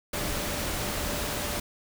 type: tone in noise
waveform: sine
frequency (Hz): 587.3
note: D5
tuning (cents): 0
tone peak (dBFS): -40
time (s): 0.13-1.6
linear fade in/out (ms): 5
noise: pink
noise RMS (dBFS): -31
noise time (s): 0.13-1.6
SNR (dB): -12
effects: none